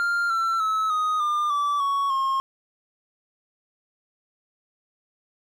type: tone with pitch steps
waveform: triangle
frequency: 1396.9 / 1345.4 / 1295.8 / 1248.1 / 1202.1 / 1157.8 / 1115.1 / 1074.1 Hz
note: F6 / E6 / E6 / D#6 / D6 / D6 / C#6 / C6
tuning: 0 / +35 / -30 / +5 / +40 / -25 / +10 / +45 cents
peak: -19 dBFS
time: 0-2.4 s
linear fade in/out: 0 ms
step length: 300 ms
effects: none